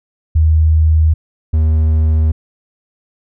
sine / triangle tone pair in turn, 78.9 / 78.48 Hz, D#2 / D#2, +25 / +15 cents, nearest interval unison, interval 10 cents, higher first, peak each -7 dBFS, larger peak neither, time 0.35-1.14 / 1.53-2.32 s, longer neither, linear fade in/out 10 ms, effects none

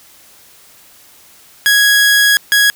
sawtooth tone pair in turn, 1661.2 / 1661.2 Hz, G#6 / G#6, 0 / 0 cents, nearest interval unison, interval 0 cents, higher neither, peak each -4 dBFS, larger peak neither, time 1.66-2.37 / 2.52-2.7 s, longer first, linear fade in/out 0 ms, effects white hiss -44 dBFS RMS until 2.75 s

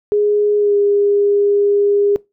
sine tone with pitch glide, 415.3 to 406.5 Hz, G#4 to G#4, 0 to -37 cents, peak -11 dBFS, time 0.12-2.16 s, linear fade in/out 0 ms, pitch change -37 cents, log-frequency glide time 0.58-0.75 s, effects noise-tail reverb RT60 0.2 s tail -21 dB re dry

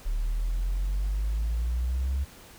sine exponential sweep, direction up, 36.49 to 69.3 Hz, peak -23 dBFS, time 0.05-2.25 s, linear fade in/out 20 ms, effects tanh soft clip ceiling -22 dBFS + pink hiss -50 dBFS RMS until 2.58 s

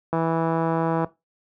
click train, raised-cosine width 1 ms, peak -10 dBFS, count 151, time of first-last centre 0.13-1.045 s, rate 164 Hz, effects noise-tail reverb RT60 0.2 s tail -17 dB re dry + high-pass 80 Hz 12 dB/octave

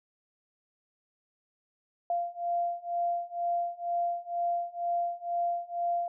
sine beating tone pair, 692 / 694.1 Hz, F5 / F5, -16 / -11 cents, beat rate 2.1 Hz, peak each -32 / -31 dBFS, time 2.1-6.08 s, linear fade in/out 2 ms, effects none

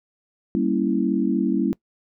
sine chord, G diminished seventh, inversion none, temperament equal, 196 / 233.1 / 277.2 / 329.6 Hz, G3 / Bb3 / Db4 / Fb4, 0 / 0 / 0 / 0 cents, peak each -24 dBFS, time 0.55-1.73 s, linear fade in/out 0 ms, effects noise-tail reverb RT60 0.1 s tail -23 dB re dry

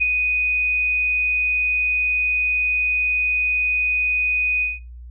sine tone with ADSR envelope, 2489 Hz, D#7, in tune, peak -13 dBFS, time 0-4.8 s, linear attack 22 ms, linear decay 10 ms, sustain -4 dB, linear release 180 ms, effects noise-tail reverb RT60 0.3 s tail -21 dB re dry + added 60 Hz sine -35 dBFS peak until 5.1 s

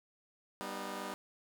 10% pulse chord, G augmented, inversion none, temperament just, 196 / 245 / 306.2 Hz, G3 / B3 / D#4, 0 / -14 / -28 cents, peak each -35 / -37 / -37 dBFS, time 0.61-1.14 s, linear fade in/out 0 ms, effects none

